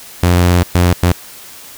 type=tone bursts at uneven times; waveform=sawtooth; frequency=88.4 Hz; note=F2; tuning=22 cents sharp; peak=-4 dBFS; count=3; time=0.23-0.63 / 0.75-0.93 / 1.03-1.12 s; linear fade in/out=0 ms; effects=white hiss -35 dBFS RMS until 1.77 s